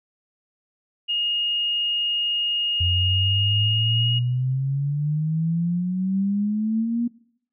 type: tone with pitch glide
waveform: sine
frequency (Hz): 2854 to 2876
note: F7 to F#7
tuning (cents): +37 to -50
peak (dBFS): -21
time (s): 1.08-4.2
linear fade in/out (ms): 20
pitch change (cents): +13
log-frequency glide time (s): 3.66-4.08
type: exponential sweep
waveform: sine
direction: up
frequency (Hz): 87.31 to 240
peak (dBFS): -20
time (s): 2.8-7.08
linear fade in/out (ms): 10
effects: noise-tail reverb RT60 0.6 s tail -19 dB re dry